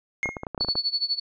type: tone with exponential decay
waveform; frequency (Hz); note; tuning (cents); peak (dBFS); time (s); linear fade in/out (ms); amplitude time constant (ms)
triangle; 2148; C7; +45; -19; 0.23-0.45; 0; 47
type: clicks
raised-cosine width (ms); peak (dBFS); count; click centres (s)
1; -17; 11; 0.258 / 0.29 / 0.368 / 0.434 / 0.468 / 0.547 / 0.578 / 0.609 / 0.647 / 0.686 / 0.755
type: tone with tremolo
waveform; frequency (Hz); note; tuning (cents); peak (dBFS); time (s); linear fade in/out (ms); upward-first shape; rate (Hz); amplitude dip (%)
sine; 4435; C#8; 0; -20; 0.6-1.2; 10; sine; 12; 90
effects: resampled to 16000 Hz